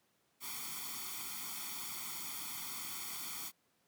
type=noise with comb filter; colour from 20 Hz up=white; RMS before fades=-43 dBFS; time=0.4-3.52 s; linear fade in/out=50 ms; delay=0.89 ms; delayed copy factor=+1; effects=pink hiss -75 dBFS RMS until 3.87 s + high-pass 150 Hz 12 dB/octave